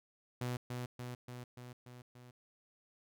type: tone with echo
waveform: sawtooth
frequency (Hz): 123.47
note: B2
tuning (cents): 0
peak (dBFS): -32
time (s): 0.41-0.57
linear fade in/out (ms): 5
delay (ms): 290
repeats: 6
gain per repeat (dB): -3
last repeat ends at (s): 2.31
effects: none